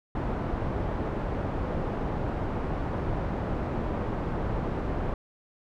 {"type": "low-pass noise", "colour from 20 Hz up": "pink", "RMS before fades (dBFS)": -30, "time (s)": [0.15, 5.14], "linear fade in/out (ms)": 2, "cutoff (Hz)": 940, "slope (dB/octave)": 12, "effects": []}